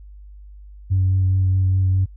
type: tone with vibrato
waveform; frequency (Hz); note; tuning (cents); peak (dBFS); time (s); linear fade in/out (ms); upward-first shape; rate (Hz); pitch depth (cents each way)
sine; 94.1; F#2; +30; -13; 0.9-2.06; 20; sine; 4.8; 14
effects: tanh soft clip ceiling -11 dBFS + added 50 Hz sine -38 dBFS peak until 2.16 s